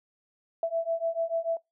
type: beating tone pair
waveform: sine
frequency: 659.3 / 666.1 Hz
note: E5 / E5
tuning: 0 / +18 cents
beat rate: 6.8 Hz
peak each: -29 dBFS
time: 0.63-1.57 s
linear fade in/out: 2 ms
effects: noise-tail reverb RT60 0.2 s tail -24 dB re dry